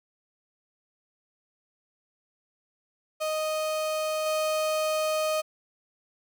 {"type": "tone with level steps", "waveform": "35% pulse", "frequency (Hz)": 622.3, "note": "D#5", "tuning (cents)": 0, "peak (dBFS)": [-25, -23], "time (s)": [3.2, 5.42], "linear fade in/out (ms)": 20, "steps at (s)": 4.26, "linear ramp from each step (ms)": 2, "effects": []}